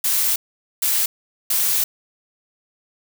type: noise bursts at uneven times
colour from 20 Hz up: blue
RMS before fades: -19 dBFS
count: 3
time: 0.04-0.36 / 0.82-1.06 / 1.5-1.84 s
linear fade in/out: 5 ms
effects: none